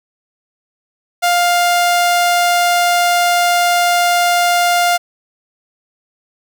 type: tone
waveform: sawtooth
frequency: 702 Hz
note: F5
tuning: 9 cents sharp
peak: -7 dBFS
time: 1.22-4.98 s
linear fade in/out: 20 ms
effects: none